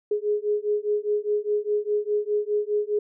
sine beating tone pair, 415.3 / 420.2 Hz, G#4 / G#4, 0 / +20 cents, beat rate 4.9 Hz, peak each -25 dBFS, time 0.11-2.99 s, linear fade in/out 5 ms, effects none

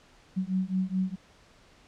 sine beating tone pair, 185 / 189.7 Hz, F#3 / F#3, 0 / +43 cents, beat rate 4.7 Hz, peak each -29 dBFS, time 0.36-1.16 s, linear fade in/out 20 ms, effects pink hiss -58 dBFS RMS until 1.87 s + low-pass 6000 Hz 12 dB/octave

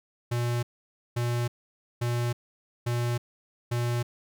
square tone bursts, 120 Hz, B2, 49 cents flat, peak -26 dBFS, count 5, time 0.31-4.03 s, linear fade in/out 10 ms, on 320 ms, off 530 ms, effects none

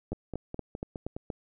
two click trains, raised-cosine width 2 ms, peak -23 / -20 dBFS, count 6 / 6, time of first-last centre 0.13-1.165 / 0.12-1.302 s, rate 4.83 / 4.23 Hz, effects none

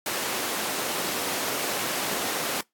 pink high-pass noise, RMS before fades -29 dBFS, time 0.06-2.61 s, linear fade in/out 2 ms, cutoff 310 Hz, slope 12 dB/octave, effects noise-tail reverb RT60 0.2 s tail -26 dB re dry + AAC 64 kbps

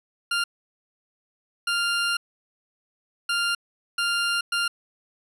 20% pulse tone bursts at uneven times, 1396.9 Hz, F6, in tune, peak -17 dBFS, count 5, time 0.31-0.44 / 1.67-2.17 / 3.29-3.55 / 3.98-4.41 / 4.52-4.68 s, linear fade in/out 5 ms, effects low-pass 11000 Hz 12 dB/octave

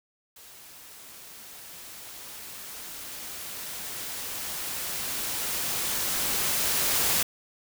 white noise with level ramp, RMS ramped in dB -49 to -24 dBFS, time 0.36-7.23 s, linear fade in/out 5 ms, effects none

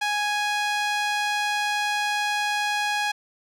sawtooth tone with band-pass filter, 830.6 Hz, G#5, in tune, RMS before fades -25 dBFS, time 0.01-3.12 s, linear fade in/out 10 ms, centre 2400 Hz, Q 0.6, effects none

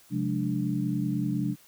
sine tone cluster, 133.3 / 178.9 / 209 / 293.3 Hz, C3 / F3 / G#3 / D4, +33 / +42 / +11 / -2 cents, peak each -31 dBFS, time 0.1-1.56 s, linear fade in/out 50 ms, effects white hiss -57 dBFS RMS until 1.67 s

